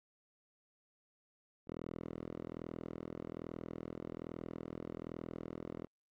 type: tone with band-pass filter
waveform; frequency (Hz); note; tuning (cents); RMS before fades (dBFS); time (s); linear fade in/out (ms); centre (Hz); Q
5% pulse; 41.2; E1; 0; -45; 1.67-5.87; 10; 320; 0.54
effects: Opus 48 kbps